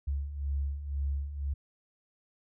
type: beating tone pair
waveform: sine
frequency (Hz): 68.7 / 70.7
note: C#2 / C#2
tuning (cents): -15 / +35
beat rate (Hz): 2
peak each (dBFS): -37 / -31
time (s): 0.07-1.54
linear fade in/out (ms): 10
effects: none